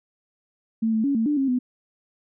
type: tone with pitch steps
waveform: sine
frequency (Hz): 223.7 / 220.2 / 280.2 / 224.8 / 295.1 / 270 / 250.2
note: A3 / A3 / C#4 / A3 / D4 / C#4 / B3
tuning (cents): +29 / +2 / +19 / +37 / +8 / -45 / +23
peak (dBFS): -19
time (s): 0.82-1.59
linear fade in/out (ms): 10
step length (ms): 110
effects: none